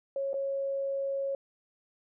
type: tone with dropouts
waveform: sine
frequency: 549 Hz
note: C#5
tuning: 17 cents flat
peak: -29 dBFS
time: 0.16-1.35 s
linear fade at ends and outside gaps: 2 ms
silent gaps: 0.332-0.341 s
effects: none